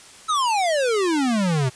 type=exponential sweep; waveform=square; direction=down; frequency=1318.5 to 123.47 Hz; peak=-19 dBFS; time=0.28-1.7 s; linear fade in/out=20 ms; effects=white hiss -45 dBFS RMS until 1.75 s + resampled to 22050 Hz